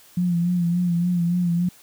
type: tone with vibrato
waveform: sine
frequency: 174.61 Hz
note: F3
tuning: in tune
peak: -18 dBFS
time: 0.17-1.69 s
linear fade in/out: 5 ms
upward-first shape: sine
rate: 3.5 Hz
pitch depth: 46 cents each way
effects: white hiss -51 dBFS RMS until 1.82 s